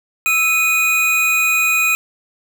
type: tone pair together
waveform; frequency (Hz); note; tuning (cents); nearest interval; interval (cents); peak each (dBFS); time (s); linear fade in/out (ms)
square; 1313.7 / 2480; E6 / D#7; -6 / -6; major seventh; 1100; -24 / -14; 0.26-1.95; 0
effects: none